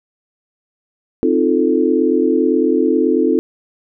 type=chord; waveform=sine; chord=F dominant seventh; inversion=second; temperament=equal; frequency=261.6 / 311.1 / 349.2 / 440 Hz; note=C4 / Eb4 / F4 / A4; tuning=0 / 0 / 0 / 0 cents; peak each=-17 dBFS; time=1.23-3.39 s; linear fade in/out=0 ms; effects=none